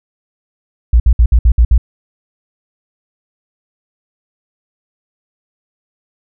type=tone bursts; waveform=sine; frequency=58.27 Hz; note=A#1; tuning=in tune; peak=-4 dBFS; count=7; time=0.93-1.78 s; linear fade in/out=5 ms; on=70 ms; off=60 ms; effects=none